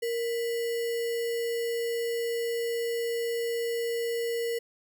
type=tone with sample-and-hold; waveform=sine; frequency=466.2 Hz; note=A#4; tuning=in tune; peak=-27 dBFS; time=0.02-4.59 s; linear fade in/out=10 ms; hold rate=2450 Hz; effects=none